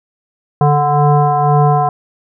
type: tone with frequency modulation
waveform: sine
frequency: 440 Hz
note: A4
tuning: in tune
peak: -8 dBFS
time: 0.61-1.89 s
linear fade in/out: 2 ms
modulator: 294 Hz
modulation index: 1.9
effects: none